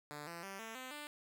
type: tone with pitch steps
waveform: 5% pulse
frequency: 147.8 / 169.78 / 195.02 / 224 / 257.3 / 295.6 Hz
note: D3 / F3 / G3 / A3 / C4 / D4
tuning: +11 / -49 / -9 / +31 / -29 / +11 cents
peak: -34 dBFS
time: 0.11-1.07 s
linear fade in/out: 0 ms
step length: 160 ms
effects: none